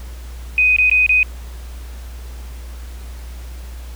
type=tone with dropouts; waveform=sine; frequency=2500 Hz; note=D#7; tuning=8 cents sharp; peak=-10 dBFS; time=0.58-1.23 s; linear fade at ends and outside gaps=1 ms; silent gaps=0.764-0.785 / 0.898-0.914 / 1.064-1.093 s; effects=added 60 Hz sine -29 dBFS peak until 3.95 s + pink hiss -43 dBFS RMS until 3.95 s